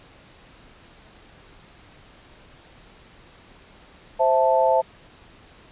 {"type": "chord", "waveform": "sine", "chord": "A minor", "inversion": "first", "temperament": "equal", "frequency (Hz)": [523.3, 659.3, 880], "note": ["C5", "E5", "A5"], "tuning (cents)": [0, 0, 0], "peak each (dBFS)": -20, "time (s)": [4.19, 4.82], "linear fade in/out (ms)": 20, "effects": ["pink hiss -50 dBFS RMS until 5.71 s", "resampled to 8000 Hz"]}